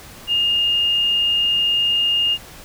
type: tone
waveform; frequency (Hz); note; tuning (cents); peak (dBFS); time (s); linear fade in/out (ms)
sine; 2831; F7; +23; -15; 0.27-2.38; 50
effects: pink hiss -40 dBFS RMS until 2.64 s